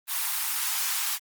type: high-pass noise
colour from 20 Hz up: white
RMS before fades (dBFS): -28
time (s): 0.07-1.19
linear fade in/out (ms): 50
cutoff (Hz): 800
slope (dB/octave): 48
effects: Opus 24 kbps